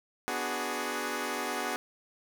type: chord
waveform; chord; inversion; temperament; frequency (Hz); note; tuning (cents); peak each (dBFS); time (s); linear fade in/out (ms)
10% pulse; G# half-diminished seventh; first; equal; 246.9 / 293.7 / 370 / 415.3; B3 / D4 / F#4 / G#4; 0 / 0 / 0 / 0; -29 / -30 / -29 / -28; 0.28-1.76; 0
effects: none